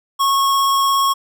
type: tone with vibrato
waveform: square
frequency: 1097 Hz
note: C#6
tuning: 18 cents flat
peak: -14 dBFS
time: 0.19-1.14 s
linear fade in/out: 20 ms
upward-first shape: triangle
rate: 17 Hz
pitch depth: 12 cents each way
effects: none